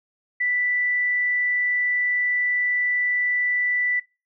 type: tone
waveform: sine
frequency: 1975.5 Hz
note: B6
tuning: in tune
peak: -20 dBFS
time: 0.4-4 s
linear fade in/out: 10 ms
effects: noise-tail reverb RT60 0.3 s tail -22 dB re dry